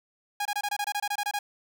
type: tone bursts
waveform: sawtooth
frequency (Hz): 821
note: G#5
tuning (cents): -20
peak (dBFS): -23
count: 13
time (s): 0.4-1.39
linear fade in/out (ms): 5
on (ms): 54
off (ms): 24
effects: none